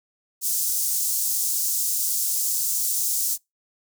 pink high-pass noise, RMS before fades -24 dBFS, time 0.41-3.38 s, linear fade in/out 50 ms, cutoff 6300 Hz, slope 24 dB/octave, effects noise-tail reverb RT60 0.2 s tail -26 dB re dry

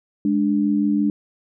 sine tone pair together, 207.7 / 293.7 Hz, G#3 / D4, 0 / 0 cents, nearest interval tritone, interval 600 cents, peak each -19 dBFS, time 0.25-1.1 s, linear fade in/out 2 ms, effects none

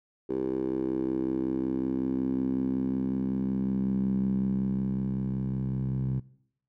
10% pulse tone with band-pass filter sweep, 65.4 Hz, C2, in tune, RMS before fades -29 dBFS, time 0.29-6.2 s, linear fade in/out 10 ms, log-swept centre 380 to 140 Hz, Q 4.3, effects noise-tail reverb RT60 0.7 s tail -21 dB re dry

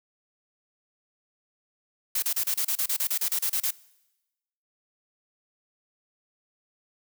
blue noise bursts, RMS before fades -26 dBFS, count 15, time 2.15-3.708 s, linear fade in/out 5 ms, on 74 ms, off 32 ms, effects noise-tail reverb RT60 1.0 s tail -22 dB re dry

